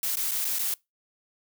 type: noise with dropouts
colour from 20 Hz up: blue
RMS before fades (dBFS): -28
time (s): 0.03-0.74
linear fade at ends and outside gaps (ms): 2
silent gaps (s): 0.157-0.169 / 0.311-0.316 / 0.446-0.45 / 0.587-0.592
effects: noise-tail reverb RT60 0.2 s tail -24 dB re dry